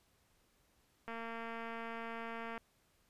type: click train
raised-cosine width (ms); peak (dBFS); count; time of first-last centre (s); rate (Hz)
0.5; -30; 344; 1.08-2.578; 229
effects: pink hiss -73 dBFS RMS until 3.09 s + resampled to 32000 Hz

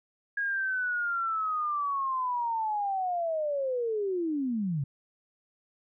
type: linear sweep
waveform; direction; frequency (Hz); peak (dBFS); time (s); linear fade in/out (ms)
sine; down; 1647 to 130.3; -27; 0.37-4.84; 5
effects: none

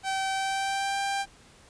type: tone with pitch glide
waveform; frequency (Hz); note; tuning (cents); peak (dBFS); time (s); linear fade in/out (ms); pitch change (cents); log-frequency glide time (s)
sawtooth; 771 to 792.2; G5 to G5; -29 to +18; -23; 0.03-1.26; 50; +47; 0.31-1
effects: pink hiss -55 dBFS RMS until 1.69 s + resampled to 22050 Hz

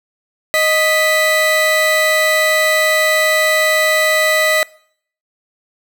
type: tone pair together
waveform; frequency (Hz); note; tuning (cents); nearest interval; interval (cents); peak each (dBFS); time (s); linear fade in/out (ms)
35% pulse; 621.8 / 1975.5; D#5 / B6; -1 / 0; octave + minor sixth; 2001; -13; 0.54-4.63; 0
effects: noise-tail reverb RT60 0.6 s tail -23 dB re dry

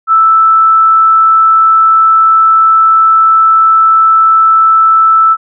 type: tone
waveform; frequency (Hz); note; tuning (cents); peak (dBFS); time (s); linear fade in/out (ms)
sine; 1318.5; E6; 0; -3; 0.07-5.37; 50
effects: none

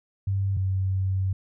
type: tone pair in turn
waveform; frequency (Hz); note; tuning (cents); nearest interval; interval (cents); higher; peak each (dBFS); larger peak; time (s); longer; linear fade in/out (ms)
sine; 97.7 / 95.14; G2 / F#2; -5 / +49; unison; 46; first; -22 / -22; neither; 0.27-0.57 / 0.57-1.33; second; 5
effects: none

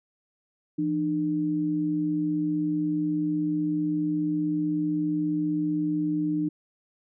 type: tone pair together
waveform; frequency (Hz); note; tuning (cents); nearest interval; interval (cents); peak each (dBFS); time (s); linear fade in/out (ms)
sine; 167.45 / 302.7; E3 / D#4; +27 / -48; minor seventh; 1025; -31 / -24; 0.78-6.49; 10
effects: none

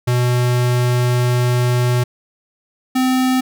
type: tone pair in turn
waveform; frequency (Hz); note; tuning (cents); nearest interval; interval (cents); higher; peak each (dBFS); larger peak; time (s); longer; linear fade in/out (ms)
square; 123.2 / 257.5; B2 / C4; -4 / -28; octave + minor second; 1276; second; -14; neither; 0.07-2.04 / 2.95-3.41; first; 10
effects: none

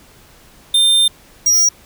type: tone pair in turn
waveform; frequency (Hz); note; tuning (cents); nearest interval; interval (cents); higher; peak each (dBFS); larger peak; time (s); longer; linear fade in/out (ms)
square; 3600 / 5699; A7 / F8; +39 / +34; minor sixth; 795; second; -10; neither; 0.74-1.08 / 1.46-1.69; first; 5
effects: pink hiss -46 dBFS RMS until 1.85 s

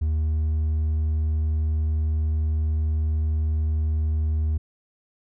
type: tone with hard clipping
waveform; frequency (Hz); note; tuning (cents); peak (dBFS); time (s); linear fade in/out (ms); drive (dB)
sine; 77.78; D#2; 0; -21; 0.01-4.58; 10; 2
effects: none

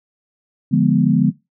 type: chord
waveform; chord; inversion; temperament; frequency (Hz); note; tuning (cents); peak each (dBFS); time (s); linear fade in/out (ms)
sine; D diminished seventh; none; equal; 146.83 / 174.61 / 207.7 / 246.9; D3 / F3 / Ab3 / Cb4; 0 / 0 / 0 / 0; -17; 0.71-1.31; 20
effects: noise-tail reverb RT60 0.2 s tail -17 dB re dry

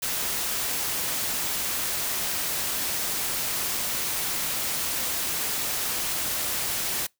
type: noise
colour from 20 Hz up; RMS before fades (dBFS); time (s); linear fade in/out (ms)
white; -28; 0.02-7.07; 10
effects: noise-tail reverb RT60 0.2 s tail -26 dB re dry

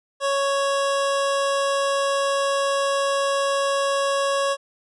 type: tone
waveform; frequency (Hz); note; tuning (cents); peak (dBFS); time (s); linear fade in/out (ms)
25% pulse; 554.4; C#5; 0; -16; 0.2-4.57; 50
effects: resampled to 24000 Hz

